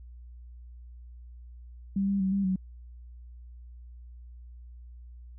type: tone with pitch steps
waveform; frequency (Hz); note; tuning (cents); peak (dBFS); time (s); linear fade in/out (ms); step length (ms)
sine; 196.1 / 198.1 / 190.3 / 197.6 / 187.3; G3 / G3 / F#3 / G3 / F#3; +1 / +18 / +49 / +14 / +21; -24; 1.96-2.56; 5; 120
effects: added 60 Hz sine -44 dBFS peak until 5.38 s